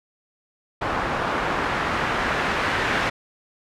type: noise with low-pass filter sweep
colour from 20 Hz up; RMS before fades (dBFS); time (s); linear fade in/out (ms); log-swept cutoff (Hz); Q
white; -24; 0.81-3.1; 10; 1200 to 1900; 1.1
effects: none